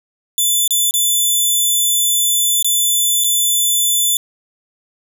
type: tone with dropouts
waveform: 10% pulse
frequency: 3500 Hz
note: A7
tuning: 10 cents flat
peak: -5 dBFS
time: 0.38-4.17 s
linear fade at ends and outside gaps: 1 ms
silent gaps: 0.677-0.707 / 0.91-0.939 / 2.626-2.645 / 3.239-3.243 s
effects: none